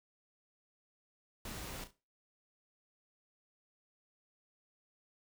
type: noise with echo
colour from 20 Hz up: pink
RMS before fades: -45 dBFS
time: 1.45-1.84 s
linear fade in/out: 2 ms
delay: 34 ms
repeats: 2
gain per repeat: -10 dB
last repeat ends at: 1.908 s
effects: noise-tail reverb RT60 0.3 s tail -17 dB re dry